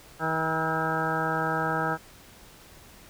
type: harmonic tone with a mistuned harmonic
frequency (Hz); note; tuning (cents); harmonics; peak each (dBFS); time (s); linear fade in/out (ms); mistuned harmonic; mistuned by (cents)
160; D#3; +49; 1 / 2 / 3 / 4 / 5 / 6 / 8 / 9 / 10; -33 / -35 / -34 / -35 / -32 / -34 / -31 / -36 / -33; 0.19-1.98; 50; 8; +24
effects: pink hiss -51 dBFS RMS until 3.09 s